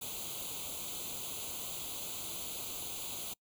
white noise with comb filter, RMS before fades -41 dBFS, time 0.01-3.34 s, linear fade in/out 10 ms, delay 0.28 ms, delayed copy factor +0.9, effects noise-tail reverb RT60 0.1 s tail -26 dB re dry

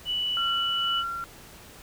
sine tone, 2960 Hz, F#7, in tune, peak -25 dBFS, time 0.05-1.04 s, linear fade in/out 50 ms
sine tone with tremolo, 1372 Hz, F6, 31 cents flat, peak -27 dBFS, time 0.37-1.24 s, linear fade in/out 0 ms, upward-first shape sine, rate 2.1 Hz, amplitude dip 35%
effects pink hiss -48 dBFS RMS until 1.82 s

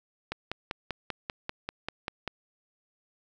click train, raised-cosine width 0.3 ms, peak -16 dBFS, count 11, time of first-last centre 0.32-2.277 s, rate 5.11 Hz, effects none

